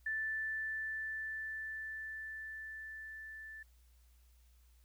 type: tone with level ramp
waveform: sine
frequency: 1760 Hz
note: A6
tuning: in tune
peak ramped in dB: -34 to -47 dBFS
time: 0.06-3.63 s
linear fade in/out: 5 ms
effects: added 60 Hz sine -62 dBFS peak until 4.84 s + white hiss -74 dBFS RMS until 4.84 s